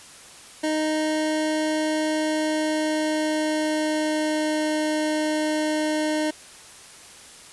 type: tone with pitch glide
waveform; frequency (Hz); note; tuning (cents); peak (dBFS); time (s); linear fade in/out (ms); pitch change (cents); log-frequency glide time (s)
25% pulse; 310 to 307.3; D#4 to D#4; -6 to -21; -18; 0.63-6.31; 10; -15; 2.14-4.72
effects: white hiss -45 dBFS RMS until 7.52 s + resampled to 24000 Hz